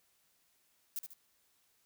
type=noise with echo; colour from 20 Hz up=violet; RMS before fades=-38 dBFS; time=0.96-0.99 s; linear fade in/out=0 ms; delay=72 ms; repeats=2; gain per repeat=-7 dB; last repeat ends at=1.134 s; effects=white hiss -73 dBFS RMS until 1.85 s